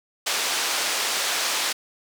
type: band-pass noise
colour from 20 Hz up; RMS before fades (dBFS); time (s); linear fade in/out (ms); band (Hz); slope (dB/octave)
white; -25; 0.26-1.73; 10; 450 to 6300; 12
effects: none